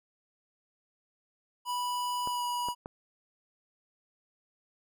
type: tone with pitch glide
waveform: square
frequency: 983 to 972.3 Hz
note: B5 to B5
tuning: -8 to -27 cents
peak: -31 dBFS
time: 1.65-2.75 s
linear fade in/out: 50 ms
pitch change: -19 cents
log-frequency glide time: 2.28-2.43 s
type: clicks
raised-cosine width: 1 ms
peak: -25 dBFS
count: 3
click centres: 2.274 / 2.686 / 2.859 s
effects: none